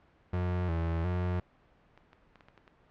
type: tone with vibrato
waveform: 35% pulse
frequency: 86.1 Hz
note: F2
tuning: 24 cents flat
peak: -27 dBFS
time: 0.33-1.4 s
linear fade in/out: 5 ms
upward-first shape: square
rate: 1.4 Hz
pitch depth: 69 cents each way
type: clicks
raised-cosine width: 0.2 ms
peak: -33 dBFS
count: 7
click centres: 1.976 / 2.131 / 2.357 / 2.408 / 2.485 / 2.577 / 2.678 s
effects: pink hiss -64 dBFS RMS until 2.9 s + low-pass 2000 Hz 12 dB/octave